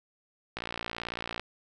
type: click train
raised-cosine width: 0.3 ms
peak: -18 dBFS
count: 49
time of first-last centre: 0.57-1.396 s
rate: 58.1 Hz
effects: none